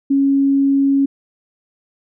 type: tone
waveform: sine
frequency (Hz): 275.8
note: C#4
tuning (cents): -9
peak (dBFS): -11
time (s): 0.1-1.06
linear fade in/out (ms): 10
effects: none